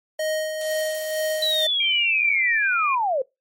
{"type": "tone with tremolo", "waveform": "square", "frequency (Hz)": 624, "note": "D#5", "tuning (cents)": 5, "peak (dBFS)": -22, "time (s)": [0.19, 1.67], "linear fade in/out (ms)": 5, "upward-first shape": "sine", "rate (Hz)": 2.1, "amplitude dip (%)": 45}
{"type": "noise", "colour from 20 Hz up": "blue", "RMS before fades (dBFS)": -36, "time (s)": [0.61, 1.66], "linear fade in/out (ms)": 0}
{"type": "linear sweep", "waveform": "sine", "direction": "down", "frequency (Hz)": [4003, 493.9], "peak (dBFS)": -19, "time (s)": [1.42, 3.22], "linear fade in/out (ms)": 5}
{"type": "tone with pitch glide", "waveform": "sine", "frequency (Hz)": [2349, 2416], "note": ["D7", "D7"], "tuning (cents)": [0, 48], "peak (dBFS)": -23, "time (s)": [1.8, 2.95], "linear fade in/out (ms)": 5, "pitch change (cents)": 48, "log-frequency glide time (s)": [2.58, 2.67]}
{"effects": ["noise-tail reverb RT60 0.2 s tail -23 dB re dry", "MP3 64 kbps"]}